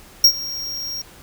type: tone with ADSR envelope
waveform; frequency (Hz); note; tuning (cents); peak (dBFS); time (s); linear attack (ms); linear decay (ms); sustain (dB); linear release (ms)
square; 5588; F8; 0; -6; 0.24-1.02; 4; 74; -20; 8
effects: pink hiss -45 dBFS RMS until 1.22 s